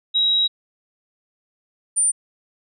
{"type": "tone pair in turn", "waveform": "sine", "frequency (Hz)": [3839, 9160], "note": ["B7", "D9"], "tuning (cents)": [-50, -44], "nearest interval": "octave + minor third", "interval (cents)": 1506, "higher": "second", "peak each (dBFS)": -15, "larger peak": "neither", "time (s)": [[0.14, 0.48], [1.96, 2.12]], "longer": "first", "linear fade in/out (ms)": 20, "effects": []}